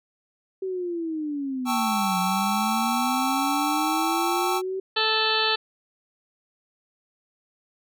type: linear two-way sweep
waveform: sine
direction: down then up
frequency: 384.1 to 180 to 384.1 Hz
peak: -26 dBFS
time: 0.62-4.8 s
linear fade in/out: 5 ms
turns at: 2.19 s
type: chord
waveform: square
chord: A dominant seventh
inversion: third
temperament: equal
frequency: 784 / 880 / 1108.7 / 1318.5 Hz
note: G5 / A5 / C#6 / E6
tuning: 0 / 0 / 0 / 0 cents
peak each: -28 / -30 / -31 / -30 dBFS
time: 1.65-4.62 s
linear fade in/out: 50 ms
type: harmonic tone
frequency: 438.4 Hz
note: A4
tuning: 6 cents flat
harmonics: 1 / 2 / 3 / 4 / 6 / 7 / 8 / 9 / 10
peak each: -29 / -29 / -29 / -29 / -29 / -29 / -29 / -29 / -29 dBFS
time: 4.96-5.56 s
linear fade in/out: 10 ms
effects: none